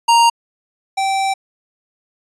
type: tone pair in turn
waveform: square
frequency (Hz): 932.3 / 777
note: A#5 / G5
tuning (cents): 0 / -16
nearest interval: minor third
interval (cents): 316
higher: first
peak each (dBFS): -9 / -16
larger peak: first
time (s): 0.08-0.3 / 0.97-1.34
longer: second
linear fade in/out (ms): 10
effects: resampled to 22050 Hz